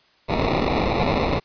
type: noise with sample-and-hold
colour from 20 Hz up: white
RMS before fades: -21 dBFS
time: 0.28-1.4 s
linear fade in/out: 20 ms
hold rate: 1575 Hz
effects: white hiss -58 dBFS RMS until 1.44 s + resampled to 11025 Hz